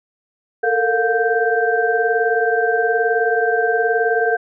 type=tone cluster; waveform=sine; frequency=443 / 461.9 / 711 / 1565 Hz; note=A4 / A#4 / F5 / G6; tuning=+12 / -16 / +31 / -3 cents; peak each=-20 dBFS; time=0.63-4.37 s; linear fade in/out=10 ms; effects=none